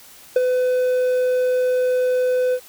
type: tone with ADSR envelope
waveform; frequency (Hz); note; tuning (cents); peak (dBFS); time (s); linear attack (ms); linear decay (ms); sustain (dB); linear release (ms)
triangle; 504; B4; +35; -8; 0.36-2.6; 4; 23; -6; 65
effects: white hiss -45 dBFS RMS until 2.68 s